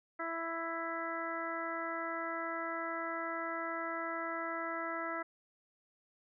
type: harmonic tone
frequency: 331.2 Hz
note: E4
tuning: 8 cents sharp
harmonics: 1 / 2 / 3 / 4 / 5 / 6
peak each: -44 / -42 / -45 / -40 / -45 / -44 dBFS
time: 0.19-5.23 s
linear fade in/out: 10 ms
effects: none